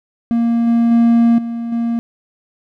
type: tone with level steps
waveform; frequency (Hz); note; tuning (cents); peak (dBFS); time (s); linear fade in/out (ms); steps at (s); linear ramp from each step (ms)
triangle; 233.1; A#3; 0; -10 / -8 / -6 / -18 / -13; 0.31-1.99; 0; 0.67 / 0.91 / 1.38 / 1.72; 5
effects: none